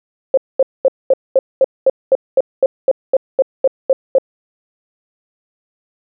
sine tone bursts, 532 Hz, C5, 29 cents sharp, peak -6 dBFS, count 16, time 0.34-4.184 s, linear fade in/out 2 ms, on 34 ms, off 220 ms, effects none

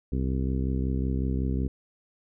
harmonic tone, 65.41 Hz, C2, in tune, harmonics 1 / 2 / 3 / 4 / 5 / 6 / 7, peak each -27 / -31 / -33 / -33 / -41 / -39 / -44 dBFS, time 0.12-1.68 s, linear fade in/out 5 ms, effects none

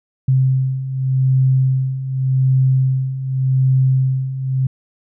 sine beating tone pair, 130.81 / 131.67 Hz, C3 / C3, 0 / +11 cents, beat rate 0.86 Hz, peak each -19 / -14 dBFS, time 0.28-4.67 s, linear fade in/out 5 ms, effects none

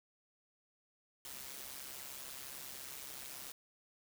white noise with amplitude modulation, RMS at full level -45 dBFS, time 1.25-3.52 s, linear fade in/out 2 ms, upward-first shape sine, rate 134 Hz, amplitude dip 65%, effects none

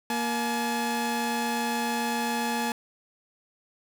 sawtooth tone pair together, 234.7 / 851.5 Hz, A#3 / G#5, +12 / +43 cents, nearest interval octave + minor seventh, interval 2231 cents, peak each -25 dBFS, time 0.1-2.72 s, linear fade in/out 2 ms, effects none

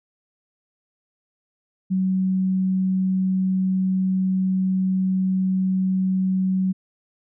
sine tone, 187.9 Hz, F#3, 27 cents sharp, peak -18 dBFS, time 1.9-6.73 s, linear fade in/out 20 ms, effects none

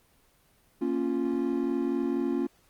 triangle chord, Bb minor, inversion none, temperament equal, 233.1 / 277.2 / 349.2 Hz, Bb3 / Db4 / F4, 0 / 0 / 0 cents, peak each -30 / -27 / -28 dBFS, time 0.81-2.47 s, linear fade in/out 10 ms, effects pink hiss -64 dBFS RMS until 2.69 s + Opus 24 kbps

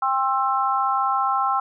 harmonic tone, 265.3 Hz, C4, 24 cents sharp, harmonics 3 / 4 / 5, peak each -23 / -23 / -23 dBFS, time 0.02-1.6 s, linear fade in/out 5 ms, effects none

